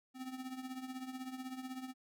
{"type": "tone with tremolo", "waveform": "square", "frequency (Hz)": 258.5, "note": "C4", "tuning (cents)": -21, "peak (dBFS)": -40, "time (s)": [0.14, 1.94], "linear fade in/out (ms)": 50, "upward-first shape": "triangle", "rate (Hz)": 16, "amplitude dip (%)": 75, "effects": []}